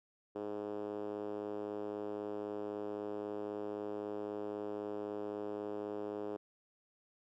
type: tone with band-pass filter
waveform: 5% pulse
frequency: 103.83 Hz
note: G#2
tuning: in tune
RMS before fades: -41 dBFS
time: 0.35-6.37 s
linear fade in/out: 10 ms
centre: 390 Hz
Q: 2.7
effects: none